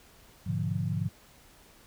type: chord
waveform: sine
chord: G# diminished seventh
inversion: none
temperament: equal with one note detuned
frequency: 103.83 / 123.47 / 146.83 / 173.51 Hz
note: G#2 / B2 / D3 / F3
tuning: 0 / 0 / 0 / -11 cents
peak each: -32 / -36 / -33 / -33 dBFS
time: 0.46-1.09 s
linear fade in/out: 10 ms
effects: pink hiss -57 dBFS RMS until 1.86 s